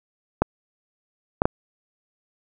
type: clicks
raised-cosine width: 1 ms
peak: -3 dBFS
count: 3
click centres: 0.42 / 1.419 / 1.455 s
effects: none

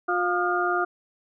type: tone cluster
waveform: sine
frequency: 357 / 707 / 1218 / 1416 Hz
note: F4 / F5 / D#6 / F6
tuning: +38 / +21 / -37 / +23 cents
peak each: -27 dBFS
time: 0.08-0.85 s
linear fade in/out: 10 ms
effects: none

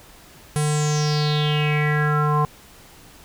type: tone with low-pass filter sweep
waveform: square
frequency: 150 Hz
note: D3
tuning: 37 cents sharp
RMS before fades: -20 dBFS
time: 0.56-2.45 s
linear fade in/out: 0 ms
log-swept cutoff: 10000 to 980 Hz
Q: 6.3
effects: pink hiss -47 dBFS RMS until 3.24 s

